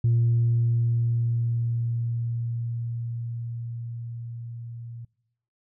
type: tone with level ramp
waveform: sine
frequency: 117.3 Hz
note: A#2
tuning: 11 cents sharp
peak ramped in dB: -16 to -36 dBFS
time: 0.04-5.05 s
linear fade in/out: 5 ms
effects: noise-tail reverb RT60 0.9 s tail -25 dB re dry + tanh soft clip ceiling -15 dBFS